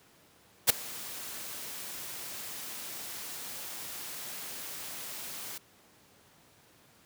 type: noise with ADSR envelope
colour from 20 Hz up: white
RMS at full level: -18 dBFS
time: 0.67-5.58 s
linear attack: 28 ms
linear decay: 8 ms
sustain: -23 dB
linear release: 4 ms
effects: pink hiss -61 dBFS RMS until 7.05 s + high-pass 100 Hz 12 dB/octave

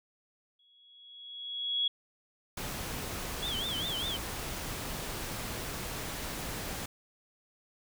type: tone with exponential growth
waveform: sine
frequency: 3342 Hz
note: G#7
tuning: 10 cents sharp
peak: -25 dBFS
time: 0.59-1.88 s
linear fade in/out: 5 ms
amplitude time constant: 280 ms
type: noise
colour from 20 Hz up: pink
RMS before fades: -38 dBFS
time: 2.57-6.86 s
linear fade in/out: 5 ms
type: tone with vibrato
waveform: sine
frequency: 3300 Hz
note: G#7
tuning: 12 cents flat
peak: -33 dBFS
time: 3.42-4.17 s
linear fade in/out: 10 ms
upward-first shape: triangle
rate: 5 Hz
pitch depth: 180 cents each way
effects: none

